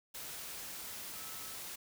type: tone in noise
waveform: sine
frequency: 1302 Hz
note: E6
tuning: 22 cents flat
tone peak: -56 dBFS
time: 1.14-1.56 s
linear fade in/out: 10 ms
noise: white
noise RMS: -45 dBFS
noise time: 0.14-1.76 s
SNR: -14 dB
effects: none